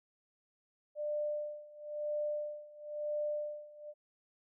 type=tone with tremolo; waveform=sine; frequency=596 Hz; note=D5; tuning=25 cents sharp; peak=-32 dBFS; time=0.95-3.94 s; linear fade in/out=50 ms; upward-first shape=sine; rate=0.99 Hz; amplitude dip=90%; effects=none